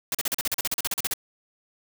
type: noise bursts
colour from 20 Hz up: white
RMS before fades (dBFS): -26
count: 16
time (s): 0.12-1.137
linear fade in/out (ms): 2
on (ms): 27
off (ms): 39
effects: none